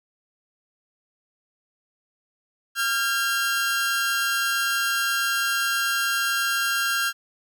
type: tone pair together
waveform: sawtooth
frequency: 1383 / 1612.2 Hz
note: F6 / G6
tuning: -17 / +48 cents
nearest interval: minor third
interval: 265 cents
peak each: -21 dBFS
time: 2.75-7.13 s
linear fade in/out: 50 ms
effects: none